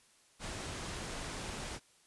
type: low-pass noise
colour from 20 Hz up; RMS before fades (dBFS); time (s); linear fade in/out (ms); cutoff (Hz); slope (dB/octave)
pink; -42; 0.39-1.8; 50; 10000; 24
effects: white hiss -66 dBFS RMS until 2.06 s + resampled to 24000 Hz